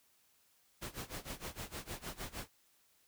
pink noise with tremolo, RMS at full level -42 dBFS, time 0.81-2.48 s, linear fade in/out 20 ms, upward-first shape sine, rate 6.5 Hz, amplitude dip 90%, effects white hiss -71 dBFS RMS until 3.07 s

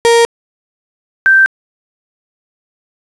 35% pulse / sine tone pair in turn, 466.2 / 1563.1 Hz, A#4 / G6, 0 / -5 cents, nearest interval octave + major sixth, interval 2095 cents, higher second, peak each -4 dBFS, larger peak neither, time 0.05-0.25 / 1.26-1.46 s, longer neither, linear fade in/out 0 ms, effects resampled to 24000 Hz + 7-bit

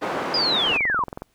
white band-pass noise, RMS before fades -27 dBFS, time 0.01-0.78 s, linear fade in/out 20 ms, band 210 to 1100 Hz, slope 12 dB/octave
sine linear sweep, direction down, 5000 to 932.3 Hz, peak -19 dBFS, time 0.34-1.04 s, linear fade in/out 2 ms
click train, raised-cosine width 1 ms, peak -18 dBFS, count 13, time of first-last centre 0.67-1.22 s, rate 21.8 Hz
effects pink hiss -66 dBFS RMS until 1.34 s

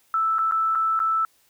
sine tone with dropouts, 1318.5 Hz, E6, in tune, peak -19 dBFS, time 0.14-1.25 s, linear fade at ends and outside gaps 1 ms, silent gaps 0.384-0.39 / 0.512-0.521 / 0.751-0.755 / 0.992-1.001 s, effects white hiss -62 dBFS RMS until 1.49 s

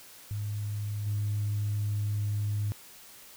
sine tone with level steps, 103.83 Hz, G#2, in tune, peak -30 / -26 dBFS, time 0.31-2.72 s, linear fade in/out 0 ms, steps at 1.06 s, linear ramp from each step 10 ms, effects tanh soft clip ceiling -23 dBFS + white hiss -51 dBFS RMS until 3.36 s

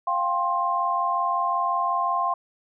sine chord, F suspended second, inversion none, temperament equal with one note detuned, 698.5 / 784 / 1056.2 Hz, F5 / G5 / C6, 0 / 0 / +16 cents, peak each -27 / -29 / -23 dBFS, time 0.07-2.34 s, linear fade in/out 5 ms, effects none

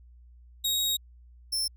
sawtooth tone pair in turn, 3781 / 5347 Hz, A#7 / E8, +24 / +24 cents, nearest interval tritone, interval 600 cents, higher second, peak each -22 / -24 dBFS, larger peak first, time 0.64-0.97 / 1.52-1.68 s, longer first, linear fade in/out 10 ms, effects added 60 Hz sine -50 dBFS peak until 1.76 s

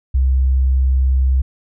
sine tone, 65.41 Hz, C2, in tune, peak -11 dBFS, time 0.14-1.42 s, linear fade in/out 10 ms, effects none

